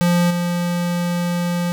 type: tone with level steps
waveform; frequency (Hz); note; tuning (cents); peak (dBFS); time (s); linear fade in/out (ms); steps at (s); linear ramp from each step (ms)
square; 174.6; F3; 0; -14 / -19; 0.01-1.72; 0; 0.3; 10
effects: none